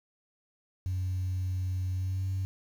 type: tone with pitch glide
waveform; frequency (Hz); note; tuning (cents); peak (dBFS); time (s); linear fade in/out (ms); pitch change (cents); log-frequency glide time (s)
sine; 92.3 to 95.11; F#2 to F#2; -4 to +48; -27; 0.86-2.45; 0; +52; 1.93-2.25
effects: tanh soft clip ceiling -26 dBFS + 9-bit